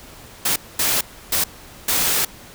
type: noise bursts at uneven times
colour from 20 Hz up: white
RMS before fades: -19 dBFS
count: 4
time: 0.45-0.56 / 0.79-1.01 / 1.32-1.44 / 1.88-2.25 s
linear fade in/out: 5 ms
effects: pink hiss -42 dBFS RMS until 2.54 s